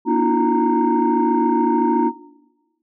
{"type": "tone cluster", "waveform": "sine", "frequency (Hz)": [239.4, 291.9, 319.6, 353.5, 926], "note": ["A#3", "D4", "D#4", "F4", "A#5"], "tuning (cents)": [46, -10, 47, 21, -12], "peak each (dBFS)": -20, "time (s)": [0.05, 2.12], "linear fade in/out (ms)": 50, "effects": ["noise-tail reverb RT60 1.0 s tail -17 dB re dry", "tanh soft clip ceiling -8 dBFS"]}